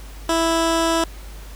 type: tone with low-pass filter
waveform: 15% pulse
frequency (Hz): 329.6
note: E4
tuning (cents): 0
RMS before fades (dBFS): -19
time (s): 0.29-1.04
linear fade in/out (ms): 2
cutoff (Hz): 8900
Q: 1.2
effects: added 50 Hz sine -34 dBFS peak until 1.55 s + pink hiss -44 dBFS RMS until 1.55 s